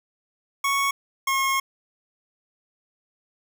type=tone pair in turn; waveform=25% pulse; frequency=1108.7 / 1080.9 Hz; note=C#6 / C#6; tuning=0 / -44 cents; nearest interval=unison; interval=44 cents; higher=first; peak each=-17 dBFS; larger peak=neither; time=0.64-0.91 / 1.27-1.6 s; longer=second; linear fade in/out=5 ms; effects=none